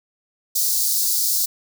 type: high-pass noise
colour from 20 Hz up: white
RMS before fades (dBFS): -20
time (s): 0.55-1.46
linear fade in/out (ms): 10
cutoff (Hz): 4200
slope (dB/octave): 48
effects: none